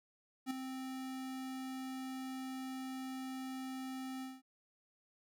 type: tone with ADSR envelope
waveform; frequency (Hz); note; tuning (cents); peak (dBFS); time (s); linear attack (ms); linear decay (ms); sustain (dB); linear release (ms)
square; 261.6; C4; 0; -34; 0.46-4.42; 46; 7; -8; 200
effects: none